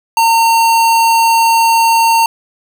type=tone; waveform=square; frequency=913 Hz; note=A#5; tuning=36 cents flat; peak=-8 dBFS; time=0.17-2.26 s; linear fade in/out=2 ms; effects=none